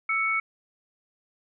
sine tone pair together, 1318.5 / 2223 Hz, E6 / C#7, 0 / +4 cents, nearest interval major sixth, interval 904 cents, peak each -28 / -24 dBFS, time 0.09-0.4 s, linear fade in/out 5 ms, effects none

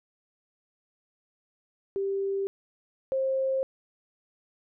sine tone pair in turn, 392.6 / 531.4 Hz, G4 / C5, +3 / +27 cents, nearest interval perfect fourth, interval 524 cents, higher second, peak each -26 / -24 dBFS, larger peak second, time 1.96-2.47 / 3.12-3.63 s, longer neither, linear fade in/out 0 ms, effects none

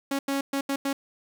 sawtooth tone bursts at uneven times, 276 Hz, C#4, 7 cents flat, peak -21 dBFS, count 5, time 0.11-0.19 / 0.28-0.41 / 0.53-0.61 / 0.69-0.76 / 0.85-0.93 s, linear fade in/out 5 ms, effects 10-bit

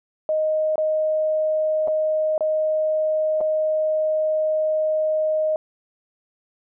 sine tone with dropouts, 622.3 Hz, D#5, in tune, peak -18 dBFS, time 0.29-5.56 s, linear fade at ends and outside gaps 1 ms, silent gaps 0.757-0.78 / 1.875-1.881 / 2.379-2.407 / 3.406-3.411 s, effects none

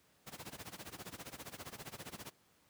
pink noise with tremolo, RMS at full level -45 dBFS, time 0.26-2.31 s, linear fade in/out 20 ms, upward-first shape sine, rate 15 Hz, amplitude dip 90%, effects pink hiss -70 dBFS RMS until 2.69 s + high-pass 100 Hz 12 dB/octave

